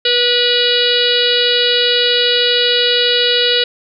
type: harmonic tone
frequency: 486.3 Hz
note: B4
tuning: 27 cents flat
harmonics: 1 / 3 / 4 / 5 / 6 / 7 / 8 / 9 / 10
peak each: -17 / -22 / -25 / -26 / -16 / -23 / -16 / -22 / -26 dBFS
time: 0.05-3.64 s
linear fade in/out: 5 ms
effects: none